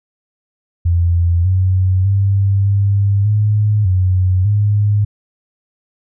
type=tone with pitch steps; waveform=sine; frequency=85.9 / 93.3 / 98.7 / 100.1 / 105.4 / 92.5 / 103.6 Hz; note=F2 / F#2 / G2 / G2 / G#2 / F#2 / G#2; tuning=-28 / +15 / +12 / +37 / +26 / 0 / -4 cents; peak=-10 dBFS; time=0.85-5.05 s; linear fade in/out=10 ms; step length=600 ms; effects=none